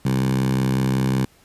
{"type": "tone with high-pass filter", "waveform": "10% pulse", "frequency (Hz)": 65.41, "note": "C2", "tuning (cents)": 0, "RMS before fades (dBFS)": -20, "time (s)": [0.05, 1.25], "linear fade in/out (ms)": 5, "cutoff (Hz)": 150, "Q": 5.7, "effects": ["pink hiss -55 dBFS RMS until 1.44 s", "resampled to 32000 Hz"]}